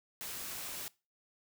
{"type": "noise", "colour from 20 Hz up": "white", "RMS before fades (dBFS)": -42, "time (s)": [0.21, 0.88], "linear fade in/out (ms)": 0, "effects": ["noise-tail reverb RT60 0.3 s tail -22 dB re dry"]}